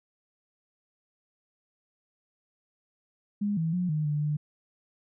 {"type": "tone with pitch steps", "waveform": "sine", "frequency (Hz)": [205, 162.5, 179.5, 153, 148.3, 149.4], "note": ["G#3", "E3", "F3", "D#3", "D3", "D3"], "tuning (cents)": [-22, -24, 48, -29, 17, 30], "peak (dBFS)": -25, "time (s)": [3.41, 4.37], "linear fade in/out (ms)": 10, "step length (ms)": 160, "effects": []}